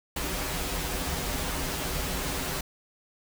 pink noise with comb filter, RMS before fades -31 dBFS, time 0.16-2.61 s, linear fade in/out 5 ms, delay 9.1 ms, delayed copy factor -0.8, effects none

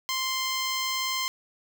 10% pulse tone, 1046.5 Hz, C6, in tune, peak -18 dBFS, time 0.09-1.28 s, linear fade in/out 0 ms, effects none

